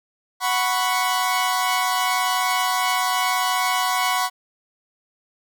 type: chord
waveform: sawtooth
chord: F# suspended fourth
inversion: none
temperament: equal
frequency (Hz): 740 / 987.8 / 1108.7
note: F#5 / B5 / C#6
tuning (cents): 0 / 0 / 0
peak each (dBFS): -20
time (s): 0.4-4.3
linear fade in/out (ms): 50
effects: none